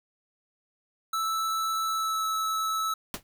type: tone with pitch glide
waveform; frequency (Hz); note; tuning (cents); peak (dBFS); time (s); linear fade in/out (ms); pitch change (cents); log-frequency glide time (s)
square; 1316 to 1304.6; E6 to E6; -3 to -18; -27; 1.13-2.94; 5; -15; 1.89-2.22
type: noise with exponential decay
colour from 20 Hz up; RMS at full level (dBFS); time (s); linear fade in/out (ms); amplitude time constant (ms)
pink; -28; 3.14-3.23; 1; 18
effects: none